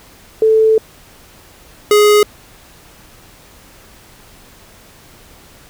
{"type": "tone pair in turn", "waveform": ["sine", "square"], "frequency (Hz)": [440, 417.5], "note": ["A4", "G#4"], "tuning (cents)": [0, 9], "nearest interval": "minor second", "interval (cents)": 91, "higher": "first", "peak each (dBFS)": -7, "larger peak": "neither", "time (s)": [[0.42, 0.78], [1.91, 2.23]], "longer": "first", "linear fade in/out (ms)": 2, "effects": ["pink hiss -43 dBFS RMS until 5.69 s"]}